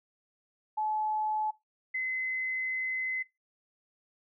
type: tone pair in turn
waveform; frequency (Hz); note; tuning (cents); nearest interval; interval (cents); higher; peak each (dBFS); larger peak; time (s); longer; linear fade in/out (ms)
sine; 859 / 2043; A5 / C7; -42 / -42; octave + minor third; 1500; second; -28 / -29; first; 0.77-1.51 / 1.94-3.23; second; 10
effects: noise-tail reverb RT60 0.2 s tail -21 dB re dry